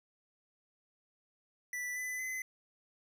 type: tone with pitch steps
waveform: square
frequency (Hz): 1974 / 2004 / 2034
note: B6 / B6 / C7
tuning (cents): -1 / +25 / -50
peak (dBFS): -37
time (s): 1.73-2.42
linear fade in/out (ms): 2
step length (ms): 230
effects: none